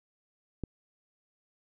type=click; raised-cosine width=3 ms; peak=-21 dBFS; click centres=0.637 s; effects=none